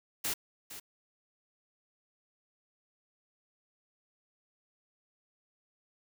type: noise with echo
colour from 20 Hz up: white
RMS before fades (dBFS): -33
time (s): 0.24-0.34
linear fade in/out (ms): 10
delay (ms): 460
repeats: 1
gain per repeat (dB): -12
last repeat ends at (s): 0.8
effects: none